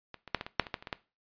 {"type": "clicks", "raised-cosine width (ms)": 0.3, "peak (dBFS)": [-26, -28, -10, -19, -23, -6, -25, -15, -29, -23, -16], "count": 11, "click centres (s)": [0.143, 0.277, 0.347, 0.411, 0.465, 0.597, 0.668, 0.742, 0.825, 0.872, 0.928], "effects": ["noise-tail reverb RT60 0.3 s tail -18 dB re dry", "resampled to 11025 Hz"]}